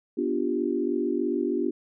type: chord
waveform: sine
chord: G dominant seventh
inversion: first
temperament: equal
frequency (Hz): 246.9 / 293.7 / 349.2 / 392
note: B3 / D4 / F4 / G4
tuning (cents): 0 / 0 / 0 / 0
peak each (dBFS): -30 / -29 / -28 / -30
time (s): 0.17-1.71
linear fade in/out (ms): 10
effects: none